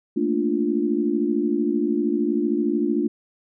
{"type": "chord", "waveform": "sine", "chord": "Bb major seventh", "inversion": "third", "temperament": "equal", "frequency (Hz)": [220, 233.1, 293.7, 349.2], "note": ["A3", "Bb3", "D4", "F4"], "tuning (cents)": [0, 0, 0, 0], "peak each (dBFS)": [-26, -27, -23, -24], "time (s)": [0.16, 3.08], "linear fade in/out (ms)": 10, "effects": []}